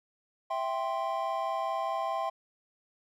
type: chord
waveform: triangle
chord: C major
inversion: first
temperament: equal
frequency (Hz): 659.3 / 784 / 1046.5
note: E5 / G5 / C6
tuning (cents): 0 / 0 / 0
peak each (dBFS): -32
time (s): 0.5-2.3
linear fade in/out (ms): 10
effects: none